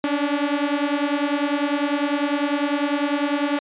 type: beating tone pair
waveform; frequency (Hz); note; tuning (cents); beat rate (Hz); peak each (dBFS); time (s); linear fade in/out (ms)
sawtooth; 283.4 / 293.4; C#4 / D4; +38 / -2; 10; -19 / -19; 0.04-3.59; 2
effects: resampled to 8000 Hz